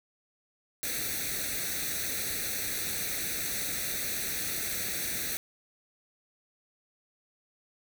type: noise with comb filter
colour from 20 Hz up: white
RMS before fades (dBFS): -33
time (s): 0.83-5.37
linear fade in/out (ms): 0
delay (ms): 0.49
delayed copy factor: +0.8
effects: none